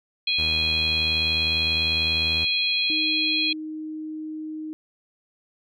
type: harmonic tone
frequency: 827 Hz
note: G#5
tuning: 8 cents flat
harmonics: 3 / 4 / 5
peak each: -25 / -25 / -25 dBFS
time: 0.27-3.53 s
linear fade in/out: 5 ms
type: tone with pitch glide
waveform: sawtooth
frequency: 79.3 to 79.94 Hz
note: D#2 to D#2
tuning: +33 to +47 cents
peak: -27 dBFS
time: 0.38-2.45 s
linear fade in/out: 10 ms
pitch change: +14 cents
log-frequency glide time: 0.8-1.5 s
type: tone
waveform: sine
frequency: 311.1 Hz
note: D#4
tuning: in tune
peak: -30 dBFS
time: 2.9-4.73 s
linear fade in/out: 0 ms
effects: none